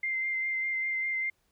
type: tone with vibrato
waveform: sine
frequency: 2089 Hz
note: C7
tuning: 3 cents flat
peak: -28 dBFS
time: 0.03-1.3 s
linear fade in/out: 5 ms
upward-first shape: sine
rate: 5 Hz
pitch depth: 16 cents each way
effects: pink hiss -73 dBFS RMS until 1.51 s